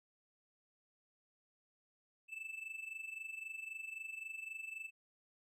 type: tone with amplitude modulation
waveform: triangle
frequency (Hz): 2637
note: E7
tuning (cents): 0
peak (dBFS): -39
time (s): 2.28-4.91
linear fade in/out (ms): 50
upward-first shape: sine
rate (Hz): 23.8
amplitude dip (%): 75
effects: none